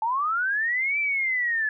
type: linear two-way sweep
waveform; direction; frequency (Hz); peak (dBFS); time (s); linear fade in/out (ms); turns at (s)
sine; up then down; 859 to 2349 to 1705; -22; 0.02-1.69; 2; 0.99
effects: none